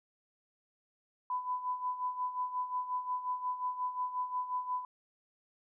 sine tone with tremolo, 1000 Hz, B5, 21 cents sharp, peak -30 dBFS, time 1.3-4.85 s, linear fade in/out 2 ms, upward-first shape sine, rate 5.6 Hz, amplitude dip 70%, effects none

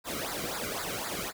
pink noise with flanger, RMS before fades -35 dBFS, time 0.04-1.33 s, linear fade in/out 50 ms, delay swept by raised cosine 0.33 to 1.17 ms, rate 3.9 Hz, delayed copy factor -0.85, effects none

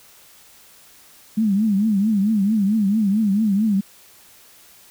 sine tone with vibrato, 207.7 Hz, G#3, in tune, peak -15 dBFS, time 1.37-3.81 s, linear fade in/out 10 ms, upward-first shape triangle, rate 4.5 Hz, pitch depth 160 cents each way, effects white hiss -49 dBFS RMS until 4.9 s

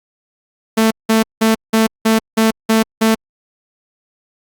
sawtooth tone bursts, 222.2 Hz, A3, 17 cents sharp, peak -6 dBFS, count 8, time 0.77-3.15 s, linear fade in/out 10 ms, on 140 ms, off 180 ms, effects Opus 48 kbps

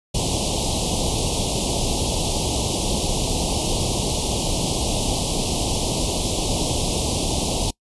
pink band-stop noise, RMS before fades -22 dBFS, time 0.14-7.71 s, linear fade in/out 10 ms, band 920 to 2800 Hz, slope 48 dB/octave, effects noise-tail reverb RT60 0.1 s tail -24 dB re dry + resampled to 24000 Hz

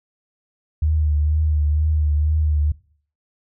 sine tone with vibrato, 76 Hz, D#2, 40 cents flat, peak -15 dBFS, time 0.82-2.72 s, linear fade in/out 5 ms, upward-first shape triangle, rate 2.1 Hz, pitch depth 49 cents each way, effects noise-tail reverb RT60 0.5 s tail -21 dB re dry

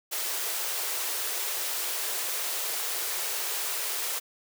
white high-pass noise, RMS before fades -31 dBFS, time 0.11-4.2 s, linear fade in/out 20 ms, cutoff 350 Hz, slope 96 dB/octave, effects none

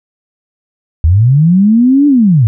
sine linear two-way sweep, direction up then down, 73.42 to 295.4 to 100.9 Hz, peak -4 dBFS, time 1.04-2.47 s, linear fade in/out 0 ms, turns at 2.07 s, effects none

